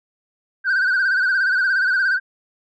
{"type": "tone with vibrato", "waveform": "sine", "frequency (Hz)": 1526, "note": "G6", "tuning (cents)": -47, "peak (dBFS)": -13, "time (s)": [0.64, 2.2], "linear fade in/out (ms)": 50, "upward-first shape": "sine", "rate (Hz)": 17, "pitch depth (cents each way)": 81, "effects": ["tanh soft clip ceiling -14 dBFS"]}